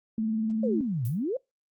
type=tone with vibrato; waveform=sine; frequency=220 Hz; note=A3; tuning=in tune; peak=-25 dBFS; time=0.18-0.81 s; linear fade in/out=2 ms; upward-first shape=square; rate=20 Hz; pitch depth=35 cents each way
type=exponential two-way sweep; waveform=sine; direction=down then up; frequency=563 to 110 to 563 Hz; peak=-26 dBFS; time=0.63-1.37 s; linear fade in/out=5 ms; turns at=1.06 s
type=noise with exponential decay; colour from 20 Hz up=violet; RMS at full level=-39 dBFS; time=1.05-1.23 s; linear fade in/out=2 ms; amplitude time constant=37 ms
effects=noise-tail reverb RT60 0.2 s tail -25 dB re dry + Opus 32 kbps

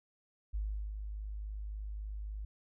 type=tone with ADSR envelope; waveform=sine; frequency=51.8 Hz; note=G#1; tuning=4 cents flat; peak=-32 dBFS; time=0.53-2.45 s; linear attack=19 ms; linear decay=370 ms; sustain=-6 dB; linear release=5 ms; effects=none

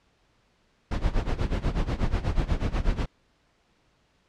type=noise with tremolo; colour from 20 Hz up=brown; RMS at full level=-22 dBFS; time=0.91-3.06 s; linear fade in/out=5 ms; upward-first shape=sine; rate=8.2 Hz; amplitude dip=85%; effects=pink hiss -66 dBFS RMS until 4.28 s + low-pass 5000 Hz 12 dB/octave

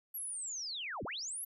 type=linear two-way sweep; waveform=sine; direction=down then up; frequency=11810 to 37.54 to 11810 Hz; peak=-38 dBFS; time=0.14-1.45 s; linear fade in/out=10 ms; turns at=1.04 s; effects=none

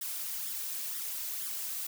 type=noise with flanger; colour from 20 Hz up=blue; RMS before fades=-37 dBFS; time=0.01-1.87 s; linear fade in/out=5 ms; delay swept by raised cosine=0.56 to 3.26 ms; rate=2.1 Hz; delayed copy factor=+0.65; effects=none

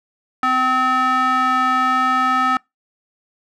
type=tone with band-pass filter; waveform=square; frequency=257.2 Hz; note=C4; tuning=30 cents flat; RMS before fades=-17 dBFS; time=0.43-2.57 s; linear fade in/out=2 ms; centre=1300 Hz; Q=2.9; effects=noise-tail reverb RT60 0.2 s tail -26 dB re dry

